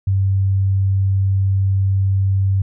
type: tone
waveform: sine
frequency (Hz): 96.9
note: G2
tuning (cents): -20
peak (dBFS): -13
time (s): 0.07-2.62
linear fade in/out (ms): 5
effects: none